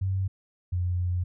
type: tone pair in turn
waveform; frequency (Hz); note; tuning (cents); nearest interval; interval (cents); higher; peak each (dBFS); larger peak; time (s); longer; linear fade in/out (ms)
sine; 95.4 / 89.25; G2 / F2; -47 / +38; minor second; 115; first; -24; neither; 0.01-0.28 / 0.72-1.24; second; 10
effects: none